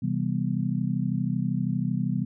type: chord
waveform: sine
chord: C major seventh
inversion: none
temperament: just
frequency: 130.81 / 163.52 / 196.22 / 245.3 Hz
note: C3 / E3 / G3 / B3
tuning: 0 / -14 / +2 / -12 cents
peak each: -29 / -29 / -29 / -31 dBFS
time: 0.02-2.25 s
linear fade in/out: 10 ms
effects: none